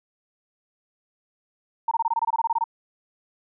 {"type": "tone bursts", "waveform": "sine", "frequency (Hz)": 917, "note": "A#5", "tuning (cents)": -29, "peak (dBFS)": -19, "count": 14, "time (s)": [1.88, 2.641], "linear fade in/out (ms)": 5, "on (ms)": 33, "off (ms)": 23, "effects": []}